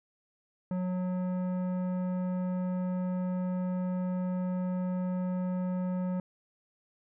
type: tone with tanh clipping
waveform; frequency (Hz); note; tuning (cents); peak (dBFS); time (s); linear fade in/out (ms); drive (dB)
sine; 182.5; F#3; -24; -31; 0.71-6.2; 2; 13
effects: none